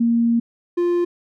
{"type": "tone pair in turn", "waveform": ["sine", "triangle"], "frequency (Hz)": [233.1, 349.3], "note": ["A#3", "F4"], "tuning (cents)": [0, 0], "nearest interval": "perfect fifth", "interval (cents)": 700, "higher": "second", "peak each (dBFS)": -14, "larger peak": "neither", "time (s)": [[0, 0.4], [0.77, 1.05]], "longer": "first", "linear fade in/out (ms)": 10, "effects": []}